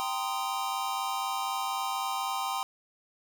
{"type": "chord", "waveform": "square", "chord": "C minor seventh", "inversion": "second", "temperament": "equal with one note detuned", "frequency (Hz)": [784, 932.3, 1036.3, 1244.5], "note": ["G5", "Bb5", "C6", "Eb6"], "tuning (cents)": [0, 0, -17, 0], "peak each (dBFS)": [-35, -38, -35, -38], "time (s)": [0, 2.63], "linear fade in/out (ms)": 0, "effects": []}